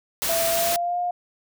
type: noise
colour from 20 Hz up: white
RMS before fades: -25 dBFS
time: 0.22-0.76 s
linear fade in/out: 0 ms
type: tone with pitch glide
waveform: sine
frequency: 666 to 709.7 Hz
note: E5 to F5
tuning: +18 to +28 cents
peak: -22 dBFS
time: 0.29-1.11 s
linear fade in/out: 5 ms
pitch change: +110 cents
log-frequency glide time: 0.47-0.98 s
effects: none